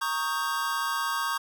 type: chord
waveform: square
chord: Eb dominant seventh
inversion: second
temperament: equal with one note detuned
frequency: 932.3 / 1108.7 / 1244.5 / 1579.8 Hz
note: Bb5 / Db6 / Eb6 / G6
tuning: 0 / 0 / 0 / +13 cents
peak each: -35 / -31 / -35 / -33 dBFS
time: 0.01-1.38 s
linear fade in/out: 10 ms
effects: none